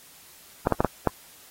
clicks, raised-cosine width 1 ms, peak -6 dBFS, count 5, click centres 0.671 / 0.723 / 0.805 / 0.847 / 1.073 s, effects white hiss -51 dBFS RMS until 1.5 s + AAC 48 kbps

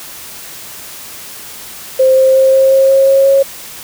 sine tone with pitch steps, 523.3 / 526.6 / 530 / 533.4 / 536.8 / 540.2 / 543.6 / 547.1 Hz, C5 / C5 / C5 / C5 / C5 / C#5 / C#5 / C#5, 0 / +11 / +22 / +33 / +44 / -45 / -34 / -23 cents, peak -5 dBFS, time 1.99-3.43 s, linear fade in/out 10 ms, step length 180 ms, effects white hiss -30 dBFS RMS until 3.83 s

